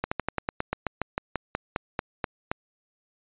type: slowing click train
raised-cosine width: 0.5 ms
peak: -11 dBFS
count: 17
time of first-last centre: 0.04-2.515 s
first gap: 75 ms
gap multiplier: 1.09
effects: resampled to 8000 Hz